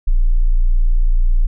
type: tone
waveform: sine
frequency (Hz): 29.14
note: A#0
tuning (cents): 0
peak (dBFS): -9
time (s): 0.07-1.47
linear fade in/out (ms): 10
effects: none